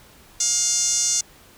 5% pulse tone with band-pass filter, 707 Hz, F5, 21 cents sharp, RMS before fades -21 dBFS, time 0.4-1.21 s, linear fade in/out 5 ms, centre 6500 Hz, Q 4.9, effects pink hiss -50 dBFS RMS until 1.57 s

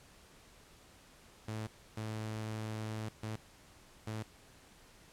sawtooth tone bursts at uneven times, 109.2 Hz, A2, 13 cents flat, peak -34 dBFS, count 4, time 1.48-1.67 / 1.97-3.09 / 3.23-3.36 / 4.07-4.23 s, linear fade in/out 5 ms, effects pink hiss -60 dBFS RMS until 5.12 s + low-pass 11000 Hz 12 dB/octave

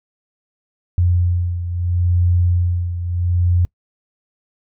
sine beating tone pair, 88 / 88.75 Hz, F2 / F2, +14 / +28 cents, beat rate 0.75 Hz, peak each -15 / -21 dBFS, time 0.98-3.65 s, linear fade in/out 0 ms, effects noise-tail reverb RT60 0.1 s tail -25 dB re dry

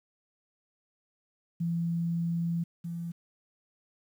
sine tone pair in turn, 168.8 / 169.66 Hz, E3 / F3, +41 / -50 cents, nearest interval unison, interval 9 cents, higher second, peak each -27 / -33 dBFS, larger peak first, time 1.6-2.64 / 2.84-3.12 s, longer first, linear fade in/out 10 ms, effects 10-bit

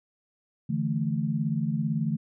sine chord, D suspended second, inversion none, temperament equal, 146.83 / 164.81 / 220 Hz, D3 / E3 / A3, 0 / 0 / 0 cents, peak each -29 dBFS, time 0.69-2.17 s, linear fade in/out 10 ms, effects none

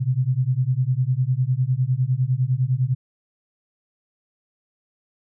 sine beating tone pair, 123.47 / 133.37 Hz, B2 / C3, 0 / +34 cents, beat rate 9.9 Hz, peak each -21 dBFS, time 0-2.95 s, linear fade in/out 20 ms, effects none

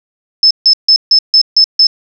sine tone bursts, 5240 Hz, E8, 11 cents flat, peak -3 dBFS, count 7, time 0.43-1.869 s, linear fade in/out 2 ms, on 77 ms, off 150 ms, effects none

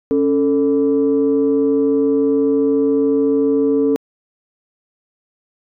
sine tone pair together, 277.2 / 443.2 Hz, C#4 / A4, 0 / +13 cents, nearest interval minor sixth, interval 813 cents, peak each -14 dBFS, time 0.11-3.96 s, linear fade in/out 0 ms, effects tanh soft clip ceiling -7 dBFS

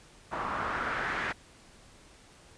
white noise with low-pass filter sweep, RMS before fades -33 dBFS, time 0.31-1.33 s, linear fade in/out 20 ms, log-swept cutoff 1100 to 1800 Hz, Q 2.6, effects pink hiss -56 dBFS RMS until 2.57 s + resampled to 22050 Hz

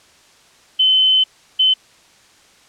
sine tone bursts at uneven times, 3054 Hz, G7, 46 cents flat, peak -10 dBFS, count 2, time 0.79-1.24 / 1.59-1.74 s, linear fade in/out 10 ms, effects white hiss -50 dBFS RMS until 2.68 s + low-pass 7000 Hz 12 dB/octave

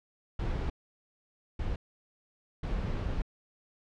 brown noise bursts at uneven times, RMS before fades -32 dBFS, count 3, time 0.39-0.7 / 1.59-1.76 / 2.63-3.22 s, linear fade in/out 5 ms, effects low-pass 4000 Hz 12 dB/octave

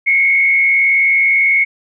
sine tone with frequency modulation, 2190 Hz, C#7, 22 cents flat, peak -9 dBFS, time 0.06-1.65 s, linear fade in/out 20 ms, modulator 79.4 Hz, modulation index 0.71, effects none

